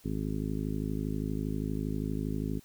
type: harmonic tone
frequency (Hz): 52.5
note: G#1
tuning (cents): +19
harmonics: 1 / 2 / 3 / 4 / 5 / 6 / 7 / 8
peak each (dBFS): -37 / -39 / -36 / -38 / -36 / -44 / -43 / -45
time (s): 0.04-2.6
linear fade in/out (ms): 20
effects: white hiss -60 dBFS RMS until 2.64 s